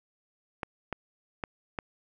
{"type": "clicks", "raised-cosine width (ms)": 0.5, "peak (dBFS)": -17, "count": 4, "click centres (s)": [0.632, 0.927, 1.438, 1.788], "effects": []}